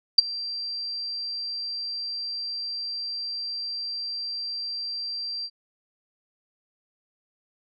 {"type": "tone with ADSR envelope", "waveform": "sine", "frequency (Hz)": 4713, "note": "D8", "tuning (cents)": 5, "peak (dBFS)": -7, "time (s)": [0.18, 5.5], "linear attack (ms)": 7, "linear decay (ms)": 15, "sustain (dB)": -22, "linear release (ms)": 55, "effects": []}